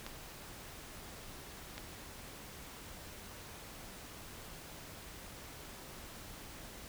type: clicks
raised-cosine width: 0.2 ms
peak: -25 dBFS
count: 2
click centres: 0.065 / 1.78 s
effects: pink hiss -50 dBFS RMS until 6.88 s